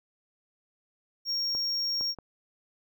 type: tone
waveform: triangle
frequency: 5560 Hz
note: F8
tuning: 9 cents flat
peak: -26 dBFS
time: 1.25-2.15 s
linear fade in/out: 50 ms
type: clicks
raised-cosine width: 1 ms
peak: -29 dBFS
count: 3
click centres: 1.55 / 2.01 / 2.187 s
effects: none